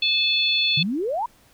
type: harmonic tone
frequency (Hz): 868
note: A5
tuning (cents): -24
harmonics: 3 / 4 / 5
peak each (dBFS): -23 / -21 / -24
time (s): 0.02-0.83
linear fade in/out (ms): 5
type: exponential sweep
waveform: sine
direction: up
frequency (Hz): 138.9 to 1003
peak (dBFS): -22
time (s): 0.77-1.26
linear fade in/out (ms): 5
effects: pink hiss -56 dBFS RMS until 1.53 s